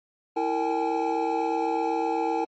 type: tone cluster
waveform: triangle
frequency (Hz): 330.2 / 458.6 / 784 / 852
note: E4 / A#4 / G5 / G#5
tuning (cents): +3 / -28 / 0 / +44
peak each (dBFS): -27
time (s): 0.36-2.45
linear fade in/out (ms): 10
effects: MP3 32 kbps

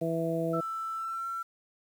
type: harmonic tone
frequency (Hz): 164.81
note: E3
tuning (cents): 0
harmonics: 1 / 2 / 3 / 4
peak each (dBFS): -33 / -33 / -33 / -33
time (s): 0.01-0.61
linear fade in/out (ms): 10
type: tone with pitch glide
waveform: sine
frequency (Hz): 1327 to 1351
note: E6 to E6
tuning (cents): +11 to +42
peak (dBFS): -32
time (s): 0.53-1.43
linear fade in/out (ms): 10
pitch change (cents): +31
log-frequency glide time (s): 0.95-1.24
effects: 9-bit

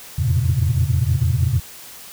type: tone cluster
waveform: sine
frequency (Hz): 83.1 / 89.5 / 111.8 / 121.3 / 136.6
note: E2 / F2 / A2 / B2 / C#3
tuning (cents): +15 / +43 / +28 / -31 / -25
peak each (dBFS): -21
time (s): 0.18-1.6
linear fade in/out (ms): 10
effects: tanh soft clip ceiling -7 dBFS + white hiss -39 dBFS RMS until 2.12 s

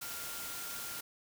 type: tone in noise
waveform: sine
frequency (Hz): 1396.9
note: F6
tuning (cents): 0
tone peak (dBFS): -49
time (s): 0.01-1.01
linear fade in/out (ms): 10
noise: white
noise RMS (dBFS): -42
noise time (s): 0.01-1.01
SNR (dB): -10
effects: none

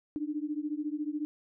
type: beating tone pair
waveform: sine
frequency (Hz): 293.7 / 307.7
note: D4 / D#4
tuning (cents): 0 / -19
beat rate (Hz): 14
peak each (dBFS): -34 / -35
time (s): 0.16-1.25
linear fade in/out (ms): 0
effects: none

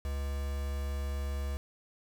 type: tone with quantisation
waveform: triangle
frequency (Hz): 69.7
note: C#2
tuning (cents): +10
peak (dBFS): -30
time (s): 0.05-1.57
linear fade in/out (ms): 0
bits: 7
effects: none

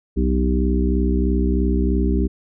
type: harmonic tone with a mistuned harmonic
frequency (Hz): 63.1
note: B1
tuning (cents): +38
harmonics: 1 / 3 / 4 / 5 / 6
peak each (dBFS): -18 / -23 / -24 / -25 / -26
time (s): 0.16-2.28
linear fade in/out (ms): 20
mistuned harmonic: 6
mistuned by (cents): +62
effects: none

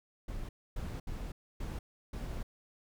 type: noise bursts at uneven times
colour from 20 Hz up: brown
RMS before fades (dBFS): -39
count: 5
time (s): 0.28-0.49 / 0.76-1 / 1.07-1.32 / 1.6-1.79 / 2.13-2.43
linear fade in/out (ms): 5
effects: none

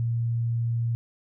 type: tone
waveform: sine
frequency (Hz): 116.7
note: A#2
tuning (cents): +2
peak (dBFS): -23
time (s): 0-0.95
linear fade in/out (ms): 0
effects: none

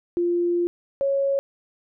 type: tone pair in turn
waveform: sine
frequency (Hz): 347.8 / 552.1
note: F4 / C#5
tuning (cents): -7 / -7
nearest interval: minor sixth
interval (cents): 800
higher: second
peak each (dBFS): -19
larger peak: neither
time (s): 0.17-0.67 / 1.01-1.39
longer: first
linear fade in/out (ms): 0
effects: none

